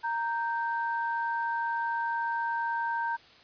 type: tone pair together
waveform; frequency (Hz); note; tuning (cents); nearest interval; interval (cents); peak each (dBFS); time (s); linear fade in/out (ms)
sine; 929 / 1562.4; A#5 / G6; -6 / -6; major sixth; 900; -29 / -33; 0.03-3.17; 20
effects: white hiss -55 dBFS RMS until 3.43 s + resampled to 11025 Hz